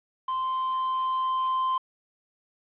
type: tone with level ramp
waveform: triangle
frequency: 1040 Hz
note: C6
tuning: 11 cents flat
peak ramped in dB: -24 to -21 dBFS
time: 0.28-1.78 s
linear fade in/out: 5 ms
effects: resampled to 8000 Hz + 9-bit